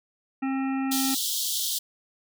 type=harmonic tone; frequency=267.7 Hz; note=C4; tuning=40 cents sharp; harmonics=1 / 3 / 5 / 7 / 9 / 10; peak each=-25 / -35 / -39 / -42 / -44 / -45 dBFS; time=0.42-1.15 s; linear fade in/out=10 ms
type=high-pass noise; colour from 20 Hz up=pink; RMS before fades=-28 dBFS; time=0.91-1.79 s; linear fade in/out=10 ms; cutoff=3100 Hz; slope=96 dB/octave
effects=none